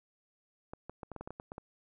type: clicks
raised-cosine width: 1 ms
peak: -28 dBFS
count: 11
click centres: 0.735 / 0.896 / 1.032 / 1.117 / 1.163 / 1.21 / 1.275 / 1.306 / 1.399 / 1.519 / 1.581 s
effects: none